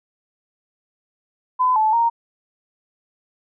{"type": "tone with pitch steps", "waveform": "sine", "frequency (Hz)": [1011, 869, 930], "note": ["B5", "A5", "A#5"], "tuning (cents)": [40, -22, -4], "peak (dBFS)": -14, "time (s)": [1.59, 2.1], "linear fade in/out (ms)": 20, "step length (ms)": 170, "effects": []}